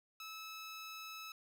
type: tone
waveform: 15% pulse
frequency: 1300 Hz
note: E6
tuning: 24 cents flat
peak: -40 dBFS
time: 0.2-1.32 s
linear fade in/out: 2 ms
effects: none